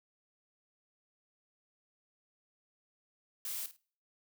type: noise with echo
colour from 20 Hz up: blue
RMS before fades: -39 dBFS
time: 3.45-3.66 s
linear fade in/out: 2 ms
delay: 52 ms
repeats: 2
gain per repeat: -13 dB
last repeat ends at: 3.764 s
effects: noise-tail reverb RT60 0.5 s tail -26 dB re dry